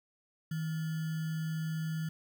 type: tone with sample-and-hold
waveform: sine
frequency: 159.7 Hz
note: D#3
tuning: 45 cents sharp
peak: -32 dBFS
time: 0.51-2.09 s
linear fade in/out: 5 ms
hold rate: 1575 Hz
effects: none